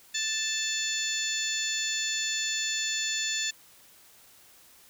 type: harmonic tone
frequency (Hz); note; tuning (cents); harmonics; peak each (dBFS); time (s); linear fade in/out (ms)
880; A5; 0; 2 / 3 / 4 / 5 / 6 / 7 / 8; -35 / -36 / -33 / -36 / -41 / -41 / -33; 0.14-3.51; 10
effects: white hiss -56 dBFS RMS until 4.89 s